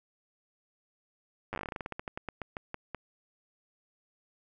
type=slowing click train; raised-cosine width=0.5 ms; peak=-21 dBFS; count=23; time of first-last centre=1.53-2.947 s; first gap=9 ms; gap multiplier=1.16; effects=none